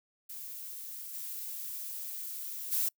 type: noise with level steps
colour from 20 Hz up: violet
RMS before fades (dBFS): -43 / -40 / -30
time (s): 0.29-2.89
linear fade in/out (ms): 10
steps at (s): 1.13 / 2.71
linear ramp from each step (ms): 20
effects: noise-tail reverb RT60 0.1 s tail -26 dB re dry